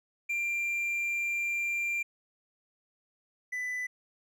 triangle tone pair in turn, 2377 / 1994.8 Hz, D7 / B6, +20 / +17 cents, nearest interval minor third, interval 303 cents, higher first, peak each -27 / -30 dBFS, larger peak first, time 0.29-2.03 / 3.52-3.87 s, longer first, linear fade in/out 10 ms, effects none

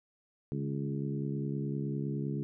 harmonic tone with a mistuned harmonic, 69.8 Hz, C#2, 13 cents sharp, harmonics 2 / 3 / 4 / 5 / 6, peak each -34 / -38 / -40 / -42 / -44 dBFS, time 0.52-2.43 s, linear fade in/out 0 ms, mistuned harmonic 2, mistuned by +49 cents, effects none

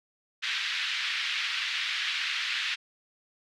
white band-pass noise, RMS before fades -31 dBFS, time 0.42-2.76 s, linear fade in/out 20 ms, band 1600 to 3700 Hz, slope 24 dB/octave, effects none

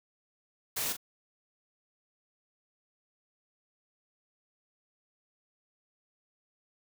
white noise with echo, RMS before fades -33 dBFS, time 0.76-0.93 s, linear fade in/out 10 ms, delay 39 ms, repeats 1, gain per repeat -8 dB, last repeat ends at 0.969 s, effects none

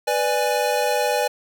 square chord, G# diminished, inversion first, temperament equal with one note detuned, 493.9 / 592.1 / 830.6 Hz, B4 / D5 / G#5, 0 / +14 / 0 cents, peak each -24 dBFS, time 0.07-1.28 s, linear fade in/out 10 ms, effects none

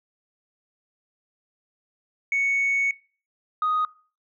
sine tone pair in turn, 2220 / 1245.9 Hz, C#7 / D#6, +2 / +2 cents, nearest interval minor seventh, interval 1000 cents, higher first, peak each -19 dBFS, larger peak neither, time 2.32-2.91 / 3.62-3.85 s, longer first, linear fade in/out 2 ms, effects noise-tail reverb RT60 0.4 s tail -23 dB re dry + tanh soft clip ceiling -17 dBFS

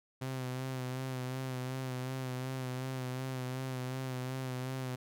sawtooth tone with vibrato, 129.2 Hz, C3, 21 cents flat, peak -32 dBFS, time 0.21-4.96 s, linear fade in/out 10 ms, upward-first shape sine, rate 2.7 Hz, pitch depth 34 cents each way, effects none

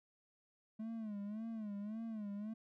triangle tone with vibrato, 214.3 Hz, A3, 45 cents flat, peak -39 dBFS, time 0.79-2.54 s, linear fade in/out 10 ms, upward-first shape sine, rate 1.8 Hz, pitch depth 110 cents each way, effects none

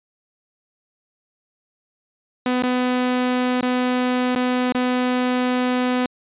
sawtooth tone with dropouts, 250.6 Hz, B3, 25 cents sharp, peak -14 dBFS, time 2.46-6.06 s, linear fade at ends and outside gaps 2 ms, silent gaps 2.624-2.634 / 3.611-3.627 / 4.351-4.359 / 4.723-4.748 s, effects resampled to 8000 Hz

